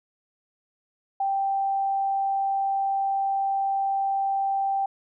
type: tone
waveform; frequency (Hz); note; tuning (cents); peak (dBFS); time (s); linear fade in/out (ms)
sine; 784; G5; 0; -22; 1.2-4.86; 5
effects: none